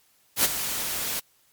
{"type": "noise with ADSR envelope", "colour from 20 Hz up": "white", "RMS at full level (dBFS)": -18, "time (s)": [0.36, 1.2], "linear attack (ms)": 83, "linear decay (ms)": 26, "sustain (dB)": -11, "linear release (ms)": 9, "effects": ["white hiss -63 dBFS RMS until 1.52 s", "MP3 96 kbps"]}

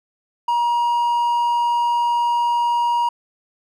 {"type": "tone", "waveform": "triangle", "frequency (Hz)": 951, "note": "A#5", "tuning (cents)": 34, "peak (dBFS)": -14, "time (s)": [0.48, 3.09], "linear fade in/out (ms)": 5, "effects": []}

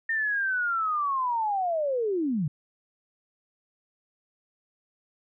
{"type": "linear sweep", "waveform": "sine", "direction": "down", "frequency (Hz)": [1828, 135], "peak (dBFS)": -24, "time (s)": [0.09, 2.48], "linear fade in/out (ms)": 5, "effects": []}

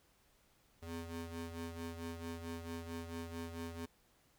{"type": "ring-modulated tone", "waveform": "25% pulse", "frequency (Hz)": 167.3, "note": "E3", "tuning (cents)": 26, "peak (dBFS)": -36, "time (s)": [0.82, 3.86], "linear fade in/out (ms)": 10, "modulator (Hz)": 81.4, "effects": ["pink hiss -71 dBFS RMS until 4.38 s"]}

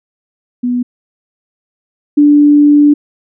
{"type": "tone pair in turn", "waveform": "sine", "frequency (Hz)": [245.7, 292.7], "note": ["B3", "D4"], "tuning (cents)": [-9, -6], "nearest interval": "minor third", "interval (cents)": 303, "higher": "second", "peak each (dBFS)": [-11, -3], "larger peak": "second", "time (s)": [[0.63, 0.83], [2.17, 2.94]], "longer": "second", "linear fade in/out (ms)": 10, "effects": []}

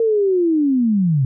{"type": "linear sweep", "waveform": "sine", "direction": "down", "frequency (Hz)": [461.6, 125.2], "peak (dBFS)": -13, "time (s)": [0, 1.25], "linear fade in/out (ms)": 2, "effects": []}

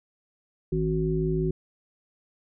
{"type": "harmonic tone", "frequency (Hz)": 52.9, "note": "G#1", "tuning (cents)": 33, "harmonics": [1, 3, 5, 7], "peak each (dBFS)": [-31, -26, -35, -27], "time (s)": [0.72, 1.51], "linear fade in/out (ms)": 5, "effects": []}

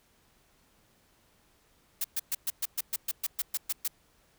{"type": "noise bursts", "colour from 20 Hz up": "blue", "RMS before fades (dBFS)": -30, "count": 13, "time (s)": [2.01, 3.879], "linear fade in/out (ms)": 5, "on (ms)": 33, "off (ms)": 120, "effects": ["pink hiss -66 dBFS RMS until 4.38 s"]}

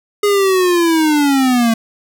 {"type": "linear sweep", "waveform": "square", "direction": "down", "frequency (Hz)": [415.3, 223.4], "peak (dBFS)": -11, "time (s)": [0.23, 1.74], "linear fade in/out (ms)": 5, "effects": []}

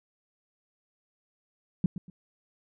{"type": "tone with echo", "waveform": "sine", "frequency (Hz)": 180, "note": "F#3", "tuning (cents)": -47, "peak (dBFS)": -19, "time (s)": [1.84, 1.86], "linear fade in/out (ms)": 2, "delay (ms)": 120, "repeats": 2, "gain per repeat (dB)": -12, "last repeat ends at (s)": 2.1, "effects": []}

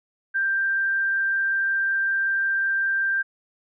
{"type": "tone with frequency modulation", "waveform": "sine", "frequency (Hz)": 1579, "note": "G6", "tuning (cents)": 12, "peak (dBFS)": -20, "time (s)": [0.34, 3.23], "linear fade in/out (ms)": 20, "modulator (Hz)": 25.4, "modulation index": 0.26, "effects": []}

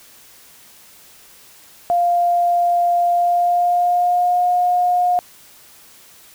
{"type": "tone with pitch glide", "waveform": "sine", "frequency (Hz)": [698.5, 715.7], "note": ["F5", "F5"], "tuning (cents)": [0, 42], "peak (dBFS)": -13, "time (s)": [1.9, 5.19], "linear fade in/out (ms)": 0, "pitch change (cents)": 42, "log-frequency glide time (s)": [3.13, 4.45], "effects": ["white hiss -46 dBFS RMS until 6.34 s"]}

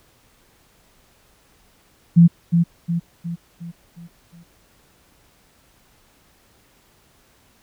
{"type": "tone with echo", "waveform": "sine", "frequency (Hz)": 169.8, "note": "F3", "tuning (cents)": -48, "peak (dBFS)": -6, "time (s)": [2.16, 2.28], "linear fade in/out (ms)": 20, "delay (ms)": 360, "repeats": 6, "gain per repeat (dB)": -6, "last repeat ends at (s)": 4.44, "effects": ["pink hiss -57 dBFS RMS until 7.62 s"]}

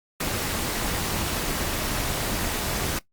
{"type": "noise with amplitude modulation", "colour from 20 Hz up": "pink", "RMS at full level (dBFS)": -24, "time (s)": [0.2, 2.99], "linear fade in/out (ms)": 5, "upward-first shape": "sine", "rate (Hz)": 257, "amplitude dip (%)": 70, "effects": ["noise-tail reverb RT60 0.1 s tail -18 dB re dry", "Opus 48 kbps"]}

